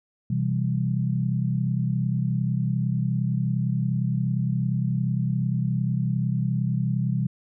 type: chord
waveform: sine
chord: C major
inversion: none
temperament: equal with one note detuned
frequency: 127.46 / 164.81 / 196 Hz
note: C3 / E3 / G3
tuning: -45 / 0 / 0 cents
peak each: -24 / -27 / -28 dBFS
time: 0.3-7.27 s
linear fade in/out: 5 ms
effects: none